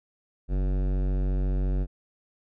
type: tone with hard clipping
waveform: sine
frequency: 47.16 Hz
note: F#1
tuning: 34 cents sharp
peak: -25 dBFS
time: 0.48-1.87 s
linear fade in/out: 50 ms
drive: 17 dB
effects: none